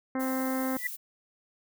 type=harmonic tone; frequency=261.6 Hz; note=C4; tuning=in tune; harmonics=1 / 2 / 3 / 4 / 5 / 6 / 7 / 8; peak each=-29 / -35 / -39 / -41 / -43 / -45 / -46 / -47 dBFS; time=0.15-0.77 s; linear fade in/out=2 ms
type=noise; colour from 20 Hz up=violet; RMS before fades=-39 dBFS; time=0.19-0.97 s; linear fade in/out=20 ms
type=tone with exponential growth; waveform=sine; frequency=1970 Hz; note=B6; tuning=5 cents flat; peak=-24 dBFS; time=0.76-0.87 s; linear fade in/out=5 ms; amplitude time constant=23 ms
effects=none